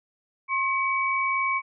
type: tone pair together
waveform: sine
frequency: 1072 / 2271 Hz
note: C6 / C#7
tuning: +42 / +41 cents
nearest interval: octave + minor second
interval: 1299 cents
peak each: -25 dBFS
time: 0.48-1.62 s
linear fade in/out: 50 ms
effects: none